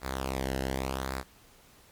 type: tone with flanger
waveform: sawtooth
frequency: 66.1 Hz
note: C2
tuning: 18 cents sharp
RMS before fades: -33 dBFS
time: 0.01-1.24 s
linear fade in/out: 50 ms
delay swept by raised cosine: 0.33 to 0.86 ms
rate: 0.87 Hz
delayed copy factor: -0.7
effects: pink hiss -58 dBFS RMS until 1.91 s + MP3 96 kbps